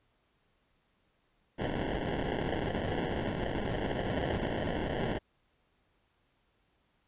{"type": "noise with sample-and-hold", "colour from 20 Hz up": "white", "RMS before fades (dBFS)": -33, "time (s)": [1.58, 5.19], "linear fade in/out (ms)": 20, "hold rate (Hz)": 1225, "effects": ["pink hiss -73 dBFS RMS until 7.07 s", "resampled to 8000 Hz"]}